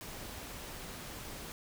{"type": "noise", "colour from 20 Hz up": "pink", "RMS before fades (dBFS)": -45, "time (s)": [0.01, 1.52], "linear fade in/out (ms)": 0, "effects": []}